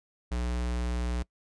square tone, 60.4 Hz, B1, 38 cents flat, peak -29 dBFS, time 0.31-1.23 s, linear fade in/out 10 ms, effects noise-tail reverb RT60 0.1 s tail -23 dB re dry + resampled to 22050 Hz

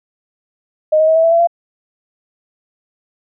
sine tone with pitch steps, 619 / 629.5 / 640.1 / 650.9 / 661.9 / 673.1 / 684.4 Hz, D#5 / D#5 / D#5 / E5 / E5 / E5 / F5, -9 / +20 / +49 / -22 / +7 / +36 / -35 cents, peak -8 dBFS, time 0.92-1.473 s, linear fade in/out 10 ms, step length 79 ms, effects none

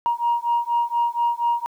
sine beating tone pair, 943 / 947.2 Hz, A#5 / A#5, +20 / +27 cents, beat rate 4.2 Hz, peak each -21 dBFS, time 0.06-1.66 s, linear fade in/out 0 ms, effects tanh soft clip ceiling -13 dBFS + 9-bit

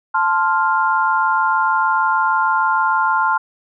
sine chord, F major, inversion first, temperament equal, 880 / 1046.5 / 1396.9 Hz, A5 / C6 / F6, 0 / 0 / 0 cents, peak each -18 dBFS, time 0.14-3.38 s, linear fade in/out 10 ms, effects none

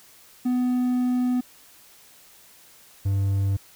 triangle tone pair in turn, 249.3 / 98.28 Hz, B3 / G2, +16 / +5 cents, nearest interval octave + major third, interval 1611 cents, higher first, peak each -18 dBFS, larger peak neither, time 0.45-1.41 / 3.05-3.57 s, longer first, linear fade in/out 10 ms, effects white hiss -52 dBFS RMS until 3.75 s

